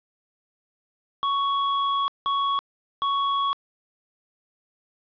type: tone bursts at uneven times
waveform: square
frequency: 1114 Hz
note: C#6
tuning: 8 cents sharp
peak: -22 dBFS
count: 3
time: 1.23-2.08 / 2.26-2.59 / 3.02-3.53 s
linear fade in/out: 0 ms
effects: resampled to 11025 Hz + 9-bit